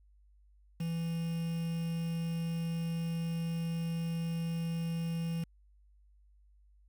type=tone with quantisation; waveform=triangle; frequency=166 Hz; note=E3; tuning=12 cents sharp; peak=-30 dBFS; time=0.8-5.44 s; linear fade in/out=5 ms; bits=8; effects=added 50 Hz sine -60 dBFS peak until 6.88 s